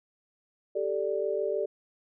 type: chord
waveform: sine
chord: G suspended second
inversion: none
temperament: equal with one note detuned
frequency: 392 / 438.5 / 587.3 Hz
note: G4 / A4 / D5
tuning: 0 / -6 / 0 cents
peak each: -31 dBFS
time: 0.75-1.66 s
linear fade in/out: 10 ms
effects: none